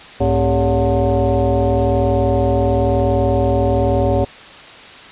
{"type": "tone with frequency modulation", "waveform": "sine", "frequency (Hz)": 230, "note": "A#3", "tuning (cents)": -23, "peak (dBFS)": -12, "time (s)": [0.2, 4.25], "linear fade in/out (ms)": 10, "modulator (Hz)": 167, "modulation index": 2.9, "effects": ["white hiss -37 dBFS RMS until 5.11 s", "resampled to 8000 Hz"]}